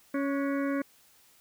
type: harmonic tone with a mistuned harmonic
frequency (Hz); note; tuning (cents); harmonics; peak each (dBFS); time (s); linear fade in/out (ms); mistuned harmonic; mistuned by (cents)
278.4; C#4; +8; 1 / 2 / 4 / 5 / 6 / 7 / 8; -28 / -34 / -40 / -42 / -44 / -45 / -46; 0.14-0.82; 5; 5; +78
effects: white hiss -61 dBFS RMS until 1.4 s